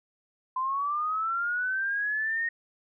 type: linear sweep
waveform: sine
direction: up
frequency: 1019 to 1864.7 Hz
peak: -26 dBFS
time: 0.56-2.49 s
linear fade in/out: 5 ms
effects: none